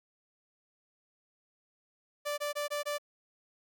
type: tone bursts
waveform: sawtooth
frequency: 586 Hz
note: D5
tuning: 4 cents flat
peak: -28 dBFS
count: 5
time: 2.25-2.984 s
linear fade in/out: 20 ms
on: 130 ms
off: 21 ms
effects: none